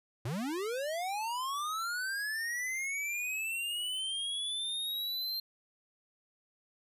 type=linear sweep; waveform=square; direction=up; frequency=103.83 to 4180 Hz; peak=-34 dBFS; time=0.25-5.4 s; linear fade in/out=5 ms; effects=resampled to 32000 Hz